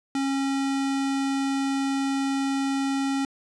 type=tone; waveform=square; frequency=273 Hz; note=C#4; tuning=26 cents flat; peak=-24 dBFS; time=0.15-3.25 s; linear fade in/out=2 ms; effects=resampled to 22050 Hz + 11-bit